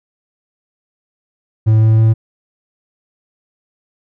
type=tone with pitch steps; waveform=triangle; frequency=109.7 / 110.53 / 111.36 Hz; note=A2 / A2 / A2; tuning=-5 / +8 / +21 cents; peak=-5 dBFS; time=1.66-2.14 s; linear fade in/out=20 ms; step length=160 ms; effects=none